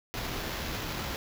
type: noise with sample-and-hold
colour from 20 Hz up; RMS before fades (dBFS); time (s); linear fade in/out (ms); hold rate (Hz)
pink; -35; 0.14-1.16; 0; 8820
effects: none